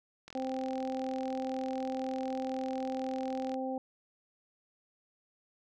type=click train; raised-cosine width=0.2 ms; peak=-30 dBFS; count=138; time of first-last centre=0.28-3.542 s; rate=42 Hz
type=harmonic tone; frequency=261.6 Hz; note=C4; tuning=in tune; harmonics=1 / 2 / 3; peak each=-36 / -37 / -39 dBFS; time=0.35-3.78 s; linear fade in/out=2 ms
effects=none